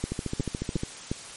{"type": "two click trains", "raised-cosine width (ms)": 3, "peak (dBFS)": [-14, -16], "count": [4, 11], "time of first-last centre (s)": [[0.04, 1.115], [0.12, 0.834]], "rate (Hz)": [2.79, 14], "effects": ["white hiss -42 dBFS RMS until 1.36 s", "MP3 48 kbps"]}